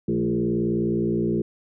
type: tone with frequency modulation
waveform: sine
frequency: 277.2 Hz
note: C#4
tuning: in tune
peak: -20 dBFS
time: 0.08-1.42 s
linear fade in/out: 5 ms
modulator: 59.3 Hz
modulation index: 2.3
effects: none